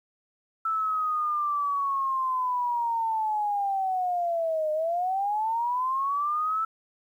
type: linear two-way sweep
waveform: sine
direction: down then up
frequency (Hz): 1324 to 609 to 1324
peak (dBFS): -24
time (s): 0.65-6.65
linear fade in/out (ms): 5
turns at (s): 4.72
effects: 10-bit